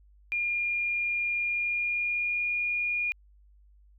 sine tone with pitch glide, 2413 to 2430 Hz, D7 to D#7, +46 to -42 cents, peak -26 dBFS, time 0.32-3.12 s, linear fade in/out 0 ms, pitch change +12 cents, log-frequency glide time 1.36-2.5 s, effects added 50 Hz sine -55 dBFS peak until 3.98 s

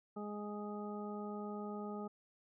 harmonic tone, 207.7 Hz, G#3, in tune, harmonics 1 / 2 / 3 / 4 / 6, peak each -43 / -46 / -52 / -50 / -51 dBFS, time 0.16-2.08 s, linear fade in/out 10 ms, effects none

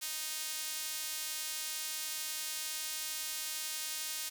sawtooth tone with high-pass filter, 311.1 Hz, D#4, in tune, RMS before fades -39 dBFS, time 0.01-4.3 s, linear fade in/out 20 ms, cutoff 4200 Hz, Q 0.54, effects none

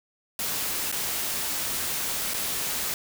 white noise with dropouts, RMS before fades -29 dBFS, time 0.39-2.94 s, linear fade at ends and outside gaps 1 ms, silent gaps 0.916-0.925 / 2.337-2.342 s, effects none

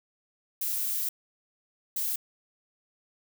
violet noise bursts at uneven times, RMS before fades -30 dBFS, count 2, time 0.61-1.09 / 1.96-2.16 s, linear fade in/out 5 ms, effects none

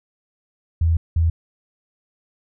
sine tone bursts at uneven times, 82.41 Hz, E2, in tune, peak -14 dBFS, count 2, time 0.81-0.97 / 1.16-1.3 s, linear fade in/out 5 ms, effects none

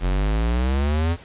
square exponential sweep, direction up, 43.65 to 86.7 Hz, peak -19 dBFS, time 0-1.17 s, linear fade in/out 50 ms, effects pink hiss -45 dBFS RMS until 1.24 s + resampled to 8000 Hz

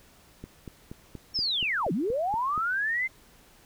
click train, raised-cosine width 3 ms, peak -26 dBFS, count 10, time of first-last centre 0.44-2.578 s, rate 4.21 Hz
sine linear two-way sweep, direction down then up, 5470 to 152 to 2112 Hz, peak -25 dBFS, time 1.34-3.08 s, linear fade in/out 20 ms, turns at 1.92 s
effects pink hiss -57 dBFS RMS until 3.65 s

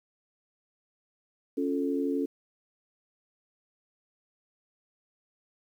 sine chord, Db augmented, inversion none, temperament equal, 277.2 / 349.2 / 440 Hz, Db4 / F4 / A4, 0 / 0 / 0 cents, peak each -28 / -34 / -32 dBFS, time 1.57-2.26 s, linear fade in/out 10 ms, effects 10-bit

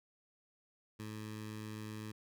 15% pulse tone with notch filter, 107.8 Hz, A2, 35 cents flat, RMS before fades -45 dBFS, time 0.99-2.12 s, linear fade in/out 10 ms, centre 650 Hz, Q 0.98, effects none

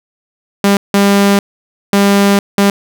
sawtooth tone bursts at uneven times, 200 Hz, G3, 35 cents sharp, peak -3 dBFS, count 4, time 0.64-0.77 / 0.94-1.39 / 1.93-2.39 / 2.58-2.7 s, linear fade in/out 2 ms, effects none

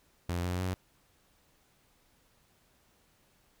sawtooth tone with pitch steps, 87.31 / 89.76 / 92.29 Hz, F2 / F2 / F#2, 0 / +48 / -4 cents, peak -27 dBFS, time 0.29-0.74 s, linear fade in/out 0 ms, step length 150 ms, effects pink hiss -68 dBFS RMS until 3.6 s

